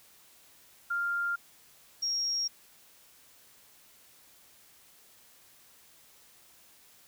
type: tone pair in turn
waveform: sine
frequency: 1396.9 / 5588 Hz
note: F6 / F8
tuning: 0 / 0 cents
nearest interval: 2 octaves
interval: 2400 cents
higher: second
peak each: -28 dBFS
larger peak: neither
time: 0.9-1.36 / 2.02-2.48 s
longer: neither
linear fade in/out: 10 ms
effects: white hiss -59 dBFS RMS until 7.07 s